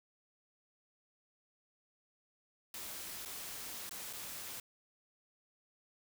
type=noise with dropouts; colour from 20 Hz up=white; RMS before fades=-45 dBFS; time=2.74-4.6 s; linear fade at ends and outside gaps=2 ms; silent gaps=3.251-3.257 / 3.894-3.91 / 4.129-4.133 s; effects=none